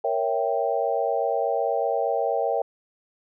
sine chord, A# diminished seventh, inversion none, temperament equal, 466.2 / 554.4 / 659.3 / 784 Hz, A#4 / C#5 / E5 / G5, 0 / 0 / 0 / 0 cents, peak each -27 dBFS, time 0.04-2.62 s, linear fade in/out 5 ms, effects none

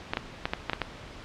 clicks, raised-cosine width 0.3 ms, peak -10 dBFS, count 7, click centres 0.135 / 0.171 / 0.455 / 0.535 / 0.697 / 0.733 / 0.817 s, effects pink hiss -44 dBFS RMS until 1.24 s + low-pass 4000 Hz 12 dB/octave

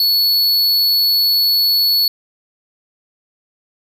square tone, 4409 Hz, C#8, 10 cents flat, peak -12 dBFS, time 0-2.08 s, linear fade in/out 2 ms, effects none

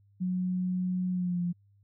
sine tone with pitch glide, 182.6 to 174.96 Hz, F#3 to F3, -23 to +3 cents, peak -27 dBFS, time 0.2-1.53 s, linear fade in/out 20 ms, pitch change -74 cents, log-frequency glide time 1.11-1.42 s, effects added 100 Hz sine -60 dBFS peak until 1.83 s

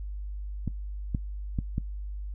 clicks, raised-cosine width 5 ms, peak -16 dBFS, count 4, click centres 0.677 / 1.148 / 1.588 / 1.781 s, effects noise-tail reverb RT60 0.1 s tail -20 dB re dry + added 50 Hz sine -33 dBFS peak until 2.34 s

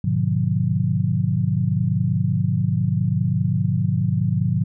sine chord, G# diminished seventh, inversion none, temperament just, 103.83 / 124.59 / 149.51 / 179.41 Hz, G#2 / B2 / D3 / F3, 0 / +16 / +31 / +47 cents, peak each -23 dBFS, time 0.04-4.64 s, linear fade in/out 5 ms, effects none

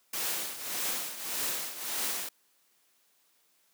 white noise with tremolo, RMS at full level -31 dBFS, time 0.13-2.29 s, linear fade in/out 5 ms, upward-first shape triangle, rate 1.7 Hz, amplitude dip 75%, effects white hiss -69 dBFS RMS until 3.73 s + high-pass 200 Hz 12 dB/octave

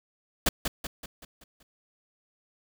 pink noise with echo, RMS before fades -22 dBFS, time 0.46-0.49 s, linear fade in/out 5 ms, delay 190 ms, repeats 6, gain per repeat -6 dB, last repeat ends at 1.63 s, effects none

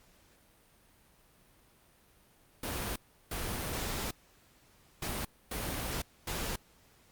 pink noise bursts at uneven times, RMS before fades -36 dBFS, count 5, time 2.63-2.96 / 3.31-4.11 / 5.02-5.25 / 5.51-6.02 / 6.27-6.56 s, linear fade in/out 5 ms, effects pink hiss -64 dBFS RMS until 7.11 s + Opus 48 kbps

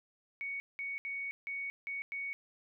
sine tone bursts at uneven times, 2230 Hz, C#7, 10 cents sharp, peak -36 dBFS, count 6, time 0.41-0.6 / 0.79-0.98 / 1.05-1.31 / 1.47-1.7 / 1.87-2.02 / 2.12-2.33 s, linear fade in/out 0 ms, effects none

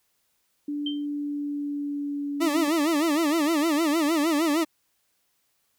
sine tone with pitch glide, 291.7 to 285.5 Hz, D4 to D4, -12 to -49 cents, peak -27 dBFS, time 0.68-2.68 s, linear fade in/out 5 ms, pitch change -37 cents, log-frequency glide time 0.92-2.44 s
sine tone with exponential decay, 3129 Hz, G7, 4 cents flat, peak -26 dBFS, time 0.86-1.06 s, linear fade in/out 5 ms, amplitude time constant 42 ms
40% pulse tone with vibrato, 310.9 Hz, D#4, 1 cent flat, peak -20 dBFS, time 2.4-4.65 s, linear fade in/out 20 ms, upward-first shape sine, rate 6.5 Hz, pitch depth 150 cents each way
effects white hiss -71 dBFS RMS until 5.78 s

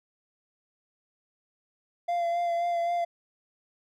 triangle tone with vibrato, 689 Hz, F5, 24 cents flat, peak -23 dBFS, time 2.08-3.05 s, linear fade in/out 10 ms, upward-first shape sine, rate 3.8 Hz, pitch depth 21 cents each way, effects none

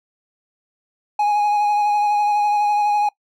triangle tone with vibrato, 830.6 Hz, G#5, in tune, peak -13 dBFS, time 1.19-3.09 s, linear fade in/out 5 ms, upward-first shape sine, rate 12 Hz, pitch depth 19 cents each way, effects noise-tail reverb RT60 0.1 s tail -22 dB re dry

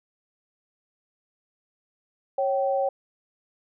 sine tone pair together, 549 / 773 Hz, C#5 / G5, -17 / -24 cents, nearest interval tritone, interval 593 cents, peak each -23 / -26 dBFS, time 2.38-2.89 s, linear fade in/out 5 ms, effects none

